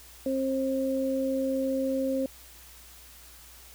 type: tone pair together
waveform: sine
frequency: 266.3 / 533 Hz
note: C4 / C5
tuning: +31 / +32 cents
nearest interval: octave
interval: 1201 cents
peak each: -28 dBFS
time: 0.26-2.26 s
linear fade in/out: 2 ms
effects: added 60 Hz sine -54 dBFS peak until 3.74 s + white hiss -51 dBFS RMS until 3.74 s